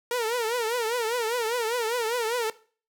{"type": "tone with vibrato", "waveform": "sawtooth", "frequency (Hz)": 466.2, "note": "A#4", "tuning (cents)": 0, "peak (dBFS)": -21, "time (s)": [0.11, 2.5], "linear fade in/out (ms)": 2, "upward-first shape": "triangle", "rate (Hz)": 5, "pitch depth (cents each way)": 140, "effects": ["noise-tail reverb RT60 0.4 s tail -18 dB re dry"]}